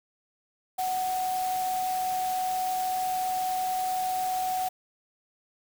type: tone in noise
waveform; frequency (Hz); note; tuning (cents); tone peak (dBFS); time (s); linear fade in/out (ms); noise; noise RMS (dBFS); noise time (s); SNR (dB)
sine; 743; F#5; +7; -26; 0.78-4.69; 10; white; -39; 0.78-4.69; +10
effects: none